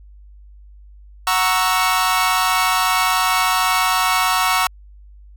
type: chord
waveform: sawtooth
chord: F# dominant seventh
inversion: none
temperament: equal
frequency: 740 / 932.3 / 1108.7 / 1318.5 Hz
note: F#5 / A#5 / C#6 / E6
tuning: 0 / 0 / 0 / 0 cents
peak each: -18 / -18 / -16 / -17 dBFS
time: 1.27-4.67 s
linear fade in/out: 2 ms
effects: added 50 Hz sine -40 dBFS peak until 5.36 s